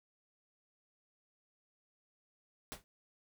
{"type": "noise with exponential decay", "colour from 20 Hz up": "pink", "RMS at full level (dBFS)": -39, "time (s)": [2.72, 2.84], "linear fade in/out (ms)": 0, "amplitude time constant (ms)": 25, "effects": []}